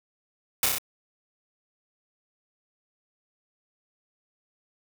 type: noise with echo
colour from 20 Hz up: white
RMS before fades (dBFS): -22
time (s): 0.63-0.66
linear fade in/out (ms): 2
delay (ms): 31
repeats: 4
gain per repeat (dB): -2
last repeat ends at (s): 0.784
effects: none